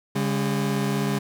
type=tone pair together; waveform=30% pulse; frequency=140.09 / 202 Hz; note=C#3 / G#3; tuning=+19 / -48 cents; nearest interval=tritone; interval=633 cents; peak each=-23 / -22 dBFS; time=0.15-1.19 s; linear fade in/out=10 ms; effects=none